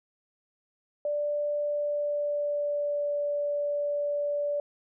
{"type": "tone with pitch glide", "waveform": "sine", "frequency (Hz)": [587.3, 580.9], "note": ["D5", "D5"], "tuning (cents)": [0, -19], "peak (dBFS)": -26, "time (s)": [1.05, 4.6], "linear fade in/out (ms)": 2, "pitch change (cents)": -19, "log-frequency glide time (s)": [1.58, 3.15], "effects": []}